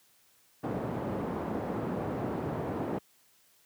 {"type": "band-pass noise", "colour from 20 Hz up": "pink", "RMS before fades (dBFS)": -34, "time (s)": [0.63, 2.99], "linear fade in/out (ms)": 10, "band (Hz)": [140, 740], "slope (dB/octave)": 12, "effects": ["white hiss -65 dBFS RMS until 3.65 s", "high-pass 60 Hz 12 dB/octave"]}